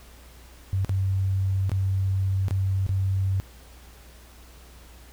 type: tone with dropouts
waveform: sine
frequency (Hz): 96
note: G2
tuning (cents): -36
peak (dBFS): -21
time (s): 0.73-3.4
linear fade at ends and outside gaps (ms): 0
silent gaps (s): 0.847-0.894 / 1.695-1.717 / 2.483-2.509 / 2.865-2.892
effects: added 60 Hz sine -47 dBFS peak until 5.12 s + pink hiss -52 dBFS RMS until 5.12 s